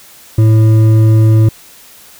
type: tone with hard clipping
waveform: triangle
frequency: 110 Hz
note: A2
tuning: in tune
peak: -6 dBFS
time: 0.38-1.49 s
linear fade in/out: 5 ms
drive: 11 dB
effects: white hiss -39 dBFS RMS until 2.19 s